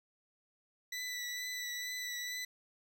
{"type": "tone with vibrato", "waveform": "20% pulse", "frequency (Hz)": 1975.5, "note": "B6", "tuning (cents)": 0, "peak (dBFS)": -33, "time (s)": [0.92, 2.45], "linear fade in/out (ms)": 5, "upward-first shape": "triangle", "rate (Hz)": 2.2, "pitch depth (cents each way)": 23, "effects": []}